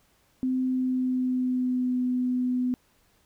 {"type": "tone with pitch glide", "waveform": "sine", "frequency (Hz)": [257.5, 250.7], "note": ["C4", "B3"], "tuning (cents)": [-28, 26], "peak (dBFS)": -23, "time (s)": [0.43, 2.74], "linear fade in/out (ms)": 0, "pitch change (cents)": -46, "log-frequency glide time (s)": [0.61, 2.01], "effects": ["pink hiss -65 dBFS RMS until 3.25 s"]}